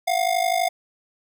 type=ring-modulated tone; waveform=square; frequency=710 Hz; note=F5; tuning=28 cents sharp; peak=-17 dBFS; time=0.07-0.69 s; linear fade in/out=10 ms; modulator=26 Hz; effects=none